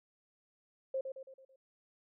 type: tone with echo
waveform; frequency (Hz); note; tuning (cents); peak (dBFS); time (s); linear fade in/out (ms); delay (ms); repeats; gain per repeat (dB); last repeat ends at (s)
sine; 531; C5; +25; -32; 0.94-1.01; 5; 110; 5; -6; 1.56
effects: none